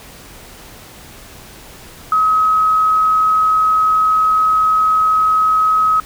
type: tone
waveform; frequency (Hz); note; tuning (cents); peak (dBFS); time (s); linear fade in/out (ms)
sine; 1274; D#6; +41; -10; 2.12-6; 2
effects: pink hiss -38 dBFS RMS until 6.05 s